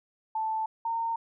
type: tone pair in turn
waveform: sine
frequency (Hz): 880 / 916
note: A5 / A#5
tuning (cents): 0 / -31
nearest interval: minor second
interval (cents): 69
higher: second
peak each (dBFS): -27 / -27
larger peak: neither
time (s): 0.35-0.66 / 0.85-1.16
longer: neither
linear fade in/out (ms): 5
effects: none